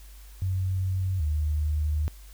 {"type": "tone pair in turn", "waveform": "sine", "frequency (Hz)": [93.6, 75.9], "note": ["F#2", "D#2"], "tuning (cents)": [20, -42], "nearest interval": "major third", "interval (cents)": 362, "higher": "first", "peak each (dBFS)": [-24, -23], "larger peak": "second", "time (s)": [[0.42, 1.2], [1.2, 2.08]], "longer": "second", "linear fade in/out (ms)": 0, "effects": ["added 50 Hz sine -44 dBFS peak until 2.33 s", "white hiss -55 dBFS RMS until 2.33 s"]}